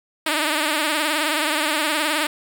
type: tone with vibrato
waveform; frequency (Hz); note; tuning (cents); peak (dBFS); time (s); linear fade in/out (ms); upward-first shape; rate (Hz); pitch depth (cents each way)
5% pulse; 304.8; D#4; -36; -8; 0.26-2.27; 5; triangle; 19; 110
effects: none